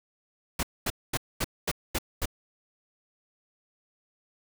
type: noise bursts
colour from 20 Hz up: pink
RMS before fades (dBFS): -28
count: 7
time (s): 0.59-2.257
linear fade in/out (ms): 5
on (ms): 41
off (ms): 230
effects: none